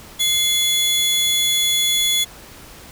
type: tone pair together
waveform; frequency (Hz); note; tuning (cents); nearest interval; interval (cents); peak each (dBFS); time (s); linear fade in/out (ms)
sawtooth; 2098 / 3400; C7 / G#7; +4 / +40; minor sixth; 836; -23 / -13; 0.19-2.25; 20
effects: pink hiss -41 dBFS RMS until 2.91 s